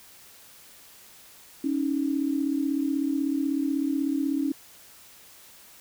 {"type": "tone pair together", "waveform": "sine", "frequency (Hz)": [277.2, 313.4], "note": ["C#4", "D#4"], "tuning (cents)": [0, 13], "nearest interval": "major second", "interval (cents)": 213, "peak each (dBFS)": [-25, -28], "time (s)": [1.64, 4.52], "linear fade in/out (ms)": 5, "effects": ["white hiss -51 dBFS RMS until 5.8 s"]}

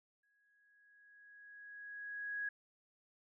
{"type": "tone with exponential growth", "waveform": "sine", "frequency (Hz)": 1661.2, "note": "G#6", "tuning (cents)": 0, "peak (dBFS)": -36, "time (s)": [0.23, 2.49], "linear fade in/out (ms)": 5, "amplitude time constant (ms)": 490, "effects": []}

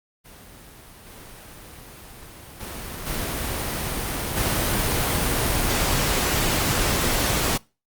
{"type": "noise with level steps", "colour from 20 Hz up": "pink", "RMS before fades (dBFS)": [-45, -42, -34, -27, -22], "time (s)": [0.24, 7.58], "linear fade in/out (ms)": 20, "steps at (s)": [1.06, 2.6, 3.06, 4.36], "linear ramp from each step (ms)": 10, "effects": ["noise-tail reverb RT60 0.3 s tail -24 dB re dry", "Opus 32 kbps"]}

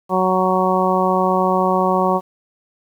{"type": "harmonic tone", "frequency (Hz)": 185.9, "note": "F#3", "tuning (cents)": 8, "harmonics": [1, 2, 3, 4, 5, 6], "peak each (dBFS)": [-21, -21, -21, -21, -21, -21], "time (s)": [0.09, 2.21], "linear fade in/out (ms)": 50, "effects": ["8-bit"]}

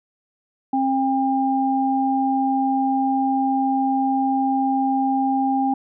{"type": "tone pair together", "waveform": "sine", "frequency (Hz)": [267.3, 801], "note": ["C4", "G5"], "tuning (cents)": [37, 37], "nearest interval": "octave + perfect fifth", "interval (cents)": 1900, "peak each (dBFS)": -20, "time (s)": [0.73, 5.74], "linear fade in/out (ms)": 5, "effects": []}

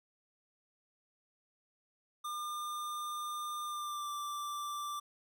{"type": "tone with pitch glide", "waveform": "square", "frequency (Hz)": [1203, 1174.2], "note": ["D6", "D6"], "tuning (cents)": [41, -1], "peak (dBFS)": -38, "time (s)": [2.24, 5], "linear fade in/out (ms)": 10, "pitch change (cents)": -42, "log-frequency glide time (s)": [3.65, 4.1], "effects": []}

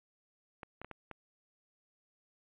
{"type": "clicks", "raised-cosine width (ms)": 0.5, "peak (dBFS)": -29, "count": 5, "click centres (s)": [0.632, 0.816, 0.846, 0.913, 1.113], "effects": ["resampled to 8000 Hz"]}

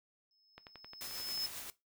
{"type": "tone with exponential growth", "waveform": "triangle", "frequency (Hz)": 5200, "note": "E8", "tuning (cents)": -24, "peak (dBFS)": -33, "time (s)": [0.31, 1.46], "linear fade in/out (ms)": 1, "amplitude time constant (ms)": 250}
{"type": "click train", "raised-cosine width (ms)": 0.3, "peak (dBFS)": -33, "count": 11, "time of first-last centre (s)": [0.58, 1.465], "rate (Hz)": 11.3}
{"type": "noise with tremolo", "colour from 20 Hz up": "white", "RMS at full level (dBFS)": -44, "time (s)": [1.01, 1.7], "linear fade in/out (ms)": 0, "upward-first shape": "sine", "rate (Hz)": 7.5, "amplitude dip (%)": 35}
{"effects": ["noise-tail reverb RT60 0.2 s tail -18 dB re dry"]}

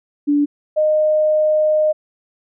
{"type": "tone pair in turn", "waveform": "sine", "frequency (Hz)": [290.3, 615.1], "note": ["D4", "D#5"], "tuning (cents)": [-20, -20], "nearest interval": "octave + minor second", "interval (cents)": 1300, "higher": "second", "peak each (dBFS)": -12, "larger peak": "neither", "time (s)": [[0.27, 0.46], [0.76, 1.93]], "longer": "second", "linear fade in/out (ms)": 20, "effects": []}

